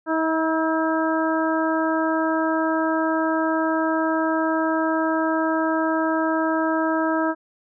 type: harmonic tone with a mistuned harmonic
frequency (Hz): 320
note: D#4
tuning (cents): +49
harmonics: 1 / 2 / 3 / 4 / 5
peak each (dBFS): -22 / -25 / -27 / -28 / -29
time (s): 0.06-7.35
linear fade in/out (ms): 50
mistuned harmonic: 4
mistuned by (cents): +24
effects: none